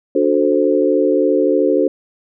sine chord, D dominant seventh, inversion none, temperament equal with one note detuned, 293.7 / 366.6 / 440 / 523.3 Hz, D4 / F#4 / A4 / C5, 0 / -16 / 0 / 0 cents, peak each -17 dBFS, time 0.15-1.88 s, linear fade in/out 5 ms, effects none

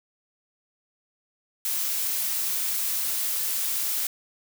blue noise, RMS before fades -27 dBFS, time 1.65-4.07 s, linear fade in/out 2 ms, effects none

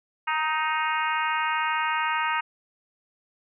harmonic tone with a mistuned harmonic, 311.1 Hz, D#4, in tune, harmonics 3 / 4 / 5 / 6 / 7 / 8 / 9, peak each -27 / -29 / -31 / -33 / -34 / -35 / -36 dBFS, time 0.27-2.41 s, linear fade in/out 10 ms, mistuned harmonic 4, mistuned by +19 cents, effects none

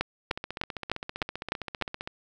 two click trains, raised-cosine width 0.3 ms, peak -10 / -18 dBFS, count 7 / 28, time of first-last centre 0.01-1.823 / 0.31-2.075 s, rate 3.31 / 15.3 Hz, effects none

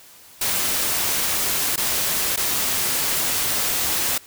white noise with dropouts, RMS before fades -22 dBFS, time 0.41-4.18 s, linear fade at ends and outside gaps 5 ms, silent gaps 1.76-1.776 / 2.362-2.373 s, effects white hiss -47 dBFS RMS until 4.26 s

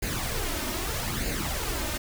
pink noise with flanger, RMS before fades -30 dBFS, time 0.02-1.98 s, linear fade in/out 10 ms, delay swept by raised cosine 0.43 to 3.33 ms, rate 0.8 Hz, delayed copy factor +0.6, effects none

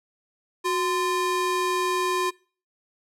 square ring-modulated tone, 700 Hz, F5, 4 cents sharp, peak -20 dBFS, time 0.64-2.31 s, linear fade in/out 20 ms, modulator 333 Hz, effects noise-tail reverb RT60 0.4 s tail -23 dB re dry + low-pass 12000 Hz 12 dB/octave

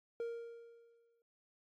triangle tone with exponential decay, 466.2 Hz, A#4, in tune, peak -34 dBFS, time 0.2-1.22 s, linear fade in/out 1 ms, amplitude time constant 220 ms, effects AAC 64 kbps

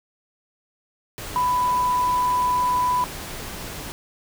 sine tone in noise, 994 Hz, B5, 11 cents sharp, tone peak -18 dBFS, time 1.36-3.04 s, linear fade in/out 0 ms, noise pink, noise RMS -34 dBFS, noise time 1.18-3.92 s, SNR +13 dB, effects none

